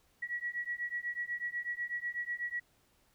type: beating tone pair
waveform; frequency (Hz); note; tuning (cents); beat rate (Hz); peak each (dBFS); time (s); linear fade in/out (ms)
sine; 1922 / 1930.1; B6 / B6; -48 / -40; 8.1; -38 / -38; 0.22-2.6; 10
effects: pink hiss -70 dBFS RMS until 3.14 s